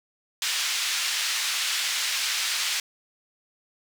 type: band-pass noise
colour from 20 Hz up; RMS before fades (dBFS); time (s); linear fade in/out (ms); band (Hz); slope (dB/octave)
white; -27; 0.42-2.8; 2; 1800 to 5100; 12
effects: none